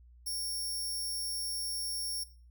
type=tone; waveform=10% pulse; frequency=5490 Hz; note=F8; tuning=31 cents flat; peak=-28 dBFS; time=0.26-2.24 s; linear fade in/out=10 ms; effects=noise-tail reverb RT60 0.4 s tail -19 dB re dry + added 60 Hz sine -54 dBFS peak until 2.5 s